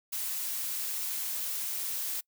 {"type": "noise", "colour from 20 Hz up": "blue", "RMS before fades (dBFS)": -34, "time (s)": [0.12, 2.21], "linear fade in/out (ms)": 10, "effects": ["noise-tail reverb RT60 0.1 s tail -26 dB re dry"]}